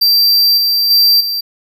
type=tone with level steps; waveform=square; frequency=4699 Hz; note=D8; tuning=in tune; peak=-8 / -11 / -7 / -16 dBFS; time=0.01-1.41 s; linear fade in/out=10 ms; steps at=0.57 / 0.9 / 1.2 s; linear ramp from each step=10 ms; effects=none